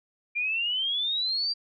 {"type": "exponential sweep", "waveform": "sine", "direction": "up", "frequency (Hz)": [2378, 4764], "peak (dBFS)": -25, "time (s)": [0.35, 1.54], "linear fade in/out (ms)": 20, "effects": []}